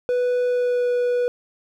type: tone with pitch glide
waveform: triangle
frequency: 493.9 to 489.4 Hz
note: B4 to B4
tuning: 0 to -16 cents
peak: -16 dBFS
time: 0.09-1.28 s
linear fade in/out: 0 ms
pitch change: -16 cents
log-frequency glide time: 0.46-0.9 s
effects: none